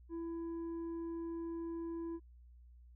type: tone with tanh clipping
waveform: triangle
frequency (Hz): 333.3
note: E4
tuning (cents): +19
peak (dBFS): -40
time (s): 0.09-2.2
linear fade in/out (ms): 50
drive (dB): 9
effects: added 60 Hz sine -56 dBFS peak until 2.95 s